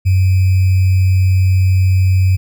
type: tone with sample-and-hold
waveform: sine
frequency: 93.4 Hz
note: F#2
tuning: 17 cents sharp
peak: -8 dBFS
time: 0.05-2.37 s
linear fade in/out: 20 ms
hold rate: 2450 Hz
effects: none